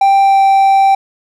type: tone with pitch glide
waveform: triangle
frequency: 786 to 781 Hz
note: G5 to G5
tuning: +4 to -7 cents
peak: -4 dBFS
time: 0.01-0.95 s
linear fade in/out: 5 ms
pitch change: -11 cents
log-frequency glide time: 0.22-0.41 s
effects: none